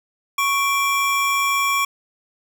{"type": "tone pair together", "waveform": "square", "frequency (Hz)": [1108.6, 2349], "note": ["C#6", "D7"], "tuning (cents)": [0, 0], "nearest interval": "octave + minor second", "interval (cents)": 1300, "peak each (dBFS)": [-20, -22], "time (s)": [0.38, 1.85], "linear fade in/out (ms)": 5, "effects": []}